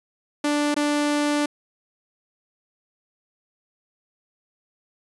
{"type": "tone with dropouts", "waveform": "sawtooth", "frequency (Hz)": 293.7, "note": "D4", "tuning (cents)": 0, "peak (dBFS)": -16, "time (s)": [0.44, 1.46], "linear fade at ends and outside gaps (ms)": 5, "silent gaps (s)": [0.744, 0.764], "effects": ["resampled to 24000 Hz"]}